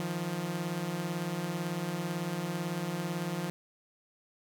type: beating tone pair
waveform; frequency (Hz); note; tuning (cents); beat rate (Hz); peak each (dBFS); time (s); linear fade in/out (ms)
sawtooth; 157.5 / 175.5; D#3 / F3; +21 / +9; 18; -33 / -30; 0-3.5; 0
effects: none